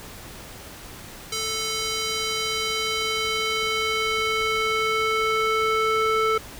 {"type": "tone with band-pass filter sweep", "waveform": "square", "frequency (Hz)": 440, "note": "A4", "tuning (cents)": 0, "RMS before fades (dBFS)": -24, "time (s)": [1.32, 6.38], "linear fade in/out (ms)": 5, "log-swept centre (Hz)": [5500, 1300], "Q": 1.1, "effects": ["pink hiss -41 dBFS RMS until 6.59 s"]}